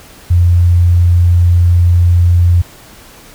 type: tone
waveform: sine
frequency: 87.31 Hz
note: F2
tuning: in tune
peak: -5 dBFS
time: 0.3-2.62 s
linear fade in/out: 10 ms
effects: pink hiss -38 dBFS RMS until 3.34 s